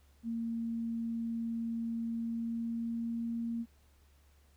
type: tone with pitch glide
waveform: sine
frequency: 229.8 to 231.8 Hz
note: A#3 to A#3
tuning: -25 to -10 cents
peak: -33 dBFS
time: 0.23-3.66 s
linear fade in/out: 50 ms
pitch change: +15 cents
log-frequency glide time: 2.07-3.28 s
effects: added 71 Hz sine -62 dBFS peak until 4.56 s + pink hiss -70 dBFS RMS until 4.56 s